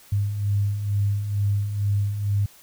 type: beating tone pair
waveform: sine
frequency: 99.7 / 101.9 Hz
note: G2 / G#2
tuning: +30 / -32 cents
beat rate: 2.2 Hz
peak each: -29 / -21 dBFS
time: 0.12-2.46 s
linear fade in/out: 5 ms
effects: white hiss -51 dBFS RMS until 2.62 s